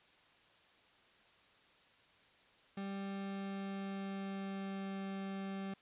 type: tone with pitch glide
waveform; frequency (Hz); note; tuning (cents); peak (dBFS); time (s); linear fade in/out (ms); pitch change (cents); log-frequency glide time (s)
40% pulse; 196.5 to 194.47; G3 to G3; +4 to -14; -39; 2.77-5.74; 5; -18; 2.94-5.06
effects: white hiss -66 dBFS RMS until 5.81 s + resampled to 8000 Hz